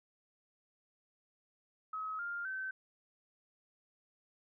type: tone with pitch steps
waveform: sine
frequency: 1278 / 1401.7 / 1537.5 Hz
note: D#6 / F6 / G6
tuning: +46 / +6 / -34 cents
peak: -37 dBFS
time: 1.93-2.71 s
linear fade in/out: 5 ms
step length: 260 ms
effects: none